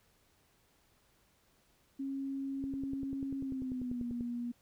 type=tone with pitch glide; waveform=sine; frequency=272.4 to 239.9 Hz; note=C#4 to A#3; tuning=-30 to +50 cents; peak=-35 dBFS; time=1.99-4.52 s; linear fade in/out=10 ms; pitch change=-220 cents; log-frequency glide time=3.39-4.05 s
type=click train; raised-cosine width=3 ms; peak=-31 dBFS; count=17; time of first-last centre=2.64-4.209 s; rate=10.2 Hz
effects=pink hiss -70 dBFS RMS until 4.61 s